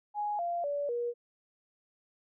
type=tone with pitch steps; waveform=sine; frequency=832 / 691.6 / 574.9 / 477.9 Hz; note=G#5 / F5 / D5 / A#4; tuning=+3 / -17 / -37 / +43 cents; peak=-30 dBFS; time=0.14-1.14 s; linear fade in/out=50 ms; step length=250 ms; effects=none